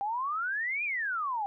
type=exponential two-way sweep; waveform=sine; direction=up then down; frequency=784 to 2489 to 784 Hz; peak=-29 dBFS; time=0.01-1.46 s; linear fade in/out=0 ms; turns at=0.84 s; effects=none